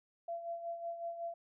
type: tone with tremolo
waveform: sine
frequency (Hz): 679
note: F5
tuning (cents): -49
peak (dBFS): -36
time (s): 0.28-1.34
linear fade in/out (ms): 5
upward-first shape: sine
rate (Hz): 5.4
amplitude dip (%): 60
effects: none